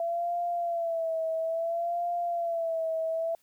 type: tone with vibrato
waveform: sine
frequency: 671 Hz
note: E5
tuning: 31 cents sharp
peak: -27 dBFS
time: 0-3.35 s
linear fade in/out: 2 ms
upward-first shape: sine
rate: 0.59 Hz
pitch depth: 64 cents each way
effects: white hiss -68 dBFS RMS until 3.42 s